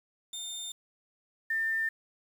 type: tone pair in turn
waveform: 25% pulse / sine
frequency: 3615 / 1797.1 Hz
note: A7 / A6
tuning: +46 / +36 cents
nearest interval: octave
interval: 1210 cents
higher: first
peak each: -33 / -27 dBFS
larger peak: second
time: 0.33-0.72 / 1.5-1.89 s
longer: neither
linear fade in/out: 5 ms
effects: 9-bit